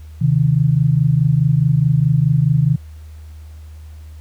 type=tone pair together; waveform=sine; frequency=130.81 / 155.56 Hz; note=C3 / D#3; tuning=0 / 0 cents; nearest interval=minor third; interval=300 cents; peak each=-14 dBFS; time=0.21-2.76 s; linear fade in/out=10 ms; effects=added 77 Hz sine -33 dBFS peak until 4.2 s + pink hiss -53 dBFS RMS until 4.2 s